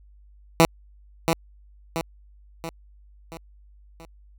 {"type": "tone with echo", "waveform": "10% pulse", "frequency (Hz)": 164.81, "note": "E3", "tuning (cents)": 0, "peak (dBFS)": -4, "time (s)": [0.6, 0.65], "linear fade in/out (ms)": 0, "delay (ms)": 680, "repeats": 5, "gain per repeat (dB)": -6, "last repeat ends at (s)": 4.05, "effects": ["added 50 Hz sine -49 dBFS peak until 4.38 s"]}